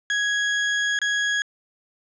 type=tone with dropouts; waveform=35% pulse; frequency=1661.2 Hz; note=G#6; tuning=in tune; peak=-19 dBFS; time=0.1-1.42 s; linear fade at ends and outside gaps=1 ms; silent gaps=0.989-1.016 s; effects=resampled to 16000 Hz + 10-bit